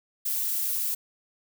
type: noise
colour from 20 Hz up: violet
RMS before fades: -28 dBFS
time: 0.25-0.95 s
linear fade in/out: 10 ms
effects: none